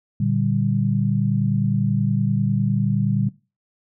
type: chord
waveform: sine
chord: G minor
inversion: first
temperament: equal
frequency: 116.54 / 146.83 / 196 Hz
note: Bb2 / D3 / G3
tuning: 0 / 0 / 0 cents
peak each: -22 dBFS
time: 0.2-3.29 s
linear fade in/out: 5 ms
effects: noise-tail reverb RT60 0.3 s tail -20 dB re dry